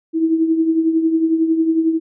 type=tone with tremolo; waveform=sine; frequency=324.1 Hz; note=E4; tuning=29 cents flat; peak=-10 dBFS; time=0.13-2 s; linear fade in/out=50 ms; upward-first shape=triangle; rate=11 Hz; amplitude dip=65%; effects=none